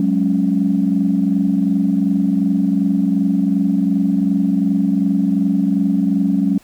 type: chord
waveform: sine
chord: F# suspended second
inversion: none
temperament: equal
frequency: 185 / 207.7 / 277.2 Hz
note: F#3 / G#3 / C#4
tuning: 0 / 0 / 0 cents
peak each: -17 dBFS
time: 0-6.58 s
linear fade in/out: 2 ms
effects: tanh soft clip ceiling -5 dBFS + pink hiss -50 dBFS RMS until 6.63 s